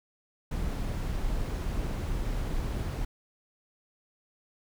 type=noise; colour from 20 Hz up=brown; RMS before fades=-31 dBFS; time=0.51-3.05 s; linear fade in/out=5 ms; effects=none